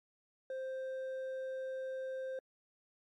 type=tone with hard clipping; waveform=sine; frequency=524 Hz; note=C5; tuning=2 cents sharp; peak=-39 dBFS; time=0.5-2.39 s; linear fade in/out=2 ms; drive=4 dB; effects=MP3 64 kbps